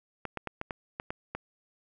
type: clicks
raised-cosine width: 0.5 ms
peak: -19 dBFS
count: 8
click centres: 0.253 / 0.373 / 0.473 / 0.614 / 0.708 / 0.999 / 1.105 / 1.35 s
effects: none